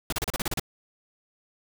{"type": "noise bursts", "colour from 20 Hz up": "pink", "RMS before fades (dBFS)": -28, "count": 9, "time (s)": [0.1, 0.597], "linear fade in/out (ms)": 2, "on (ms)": 25, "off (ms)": 34, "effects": []}